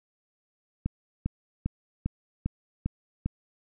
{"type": "click train", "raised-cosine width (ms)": 5, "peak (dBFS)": -15, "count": 7, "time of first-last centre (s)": [0.86, 3.26], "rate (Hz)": 2.5, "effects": []}